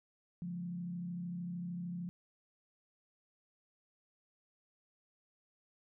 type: tone with frequency modulation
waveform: sine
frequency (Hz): 175.4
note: F3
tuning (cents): +8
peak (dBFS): -38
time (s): 0.42-2.09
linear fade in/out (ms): 0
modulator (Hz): 33.2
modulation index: 0.48
effects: none